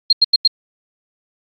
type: tone bursts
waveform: sine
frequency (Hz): 4217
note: C8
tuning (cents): +13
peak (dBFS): -7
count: 4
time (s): 0.1-0.476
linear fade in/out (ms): 5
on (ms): 28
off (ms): 88
effects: Opus 48 kbps